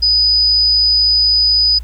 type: tone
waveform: sine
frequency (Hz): 4978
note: D#8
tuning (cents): 0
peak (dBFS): -9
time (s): 0.02-1.79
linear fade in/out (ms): 10
effects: added 58 Hz sine -25 dBFS peak until 1.83 s + pink hiss -49 dBFS RMS until 1.83 s